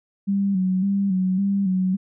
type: tone with vibrato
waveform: sine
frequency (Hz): 192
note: G3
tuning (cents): -36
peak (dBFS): -18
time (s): 0.27-1.97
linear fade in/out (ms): 20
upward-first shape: square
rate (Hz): 1.8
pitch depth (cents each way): 55
effects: none